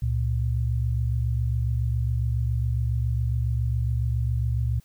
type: tone pair together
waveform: sine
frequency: 69.3 / 116.55 Hz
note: C#2 / A#2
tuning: 0 / 0 cents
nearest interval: major sixth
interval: 900 cents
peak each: -25 / -24 dBFS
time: 0.02-4.8 s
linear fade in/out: 5 ms
effects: white hiss -62 dBFS RMS until 4.84 s